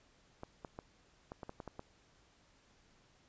clicks, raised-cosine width 1 ms, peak -30 dBFS, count 9, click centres 0.434 / 0.648 / 0.789 / 1.319 / 1.432 / 1.494 / 1.602 / 1.677 / 1.794 s, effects pink hiss -68 dBFS RMS until 3.28 s + resampled to 16000 Hz

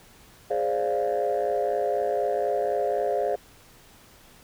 sine chord, D half-diminished seventh, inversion second, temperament equal, 415.3 / 523.3 / 587.3 / 698.5 Hz, Ab4 / C5 / D5 / F5, 0 / 0 / 0 / 0 cents, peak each -27 dBFS, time 0.5-3.36 s, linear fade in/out 10 ms, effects tanh soft clip ceiling -17 dBFS + pink hiss -53 dBFS RMS until 4.43 s

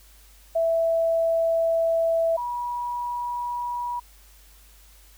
sine tone pair in turn, 660 / 967.4 Hz, E5 / B5, +2 / -36 cents, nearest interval perfect fifth, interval 662 cents, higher second, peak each -19 / -26 dBFS, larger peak first, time 0.55-2.37 / 2.37-4 s, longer first, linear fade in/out 10 ms, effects added 50 Hz sine -51 dBFS peak until 5.17 s + white hiss -55 dBFS RMS until 5.17 s

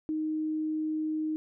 sine tone, 311.1 Hz, D#4, in tune, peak -28 dBFS, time 0.09-1.36 s, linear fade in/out 0 ms, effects none

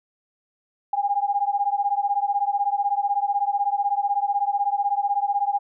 sine beating tone pair, 802 / 818 Hz, G5 / G#5, +39 / -26 cents, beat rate 16 Hz, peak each -23 dBFS, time 0.93-5.59 s, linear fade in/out 5 ms, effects none

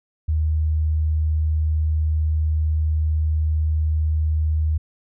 sine tone, 77.78 Hz, D#2, in tune, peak -17 dBFS, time 0.28-4.78 s, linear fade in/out 10 ms, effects none

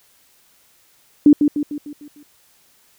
sine tone with echo, 293.7 Hz, D4, in tune, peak -5 dBFS, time 1.26-1.33 s, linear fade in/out 2 ms, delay 150 ms, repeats 6, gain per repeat -6 dB, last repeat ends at 2.23 s, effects white hiss -56 dBFS RMS until 2.98 s

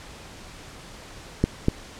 clicks, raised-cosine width 3 ms, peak -5 dBFS, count 2, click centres 1.44 / 1.684 s, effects pink hiss -43 dBFS RMS until 1.99 s + low-pass 8000 Hz 12 dB/octave

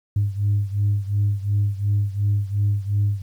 sine beating tone pair, 101.1 / 103.9 Hz, G#2 / G#2, -46 / +1 cents, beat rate 2.8 Hz, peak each -19 / -22 dBFS, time 0.16-3.22 s, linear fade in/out 5 ms, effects tanh soft clip ceiling -13 dBFS + 9-bit

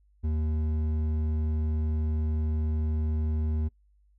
sine tone with hard clipping, 77.78 Hz, D#2, in tune, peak -27 dBFS, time 0.23-3.69 s, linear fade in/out 20 ms, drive 8 dB, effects noise-tail reverb RT60 0.1 s tail -22 dB re dry + added 50 Hz sine -60 dBFS peak until 4.18 s

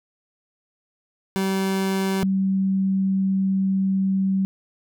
30% pulse / sine tone pair in turn, 192.2 / 192.2 Hz, G3 / G3, -34 / -34 cents, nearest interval unison, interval 0 cents, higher neither, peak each -18 / -18 dBFS, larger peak neither, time 1.36-2.23 / 2.23-4.45 s, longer second, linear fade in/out 0 ms, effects none

